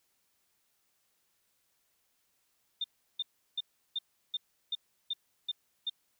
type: tone bursts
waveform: sine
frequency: 3615 Hz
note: A7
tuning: 46 cents sharp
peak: -30 dBFS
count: 9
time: 2.81-5.898 s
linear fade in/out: 5 ms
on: 32 ms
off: 350 ms
effects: white hiss -75 dBFS RMS until 6.19 s